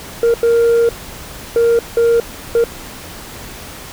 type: tone bursts at uneven times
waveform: sine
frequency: 466.2 Hz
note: A#4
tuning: in tune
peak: -6 dBFS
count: 5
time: 0.23-0.34 / 0.43-0.89 / 1.56-1.79 / 1.97-2.2 / 2.55-2.64 s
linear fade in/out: 2 ms
effects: tanh soft clip ceiling -8 dBFS + pink hiss -32 dBFS RMS until 3.92 s